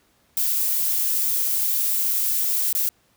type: noise with dropouts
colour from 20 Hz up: violet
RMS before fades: -22 dBFS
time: 0.37-2.89 s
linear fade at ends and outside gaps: 1 ms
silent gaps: 2.728-2.75 s
effects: pink hiss -62 dBFS RMS until 3.16 s + high-pass 60 Hz 12 dB/octave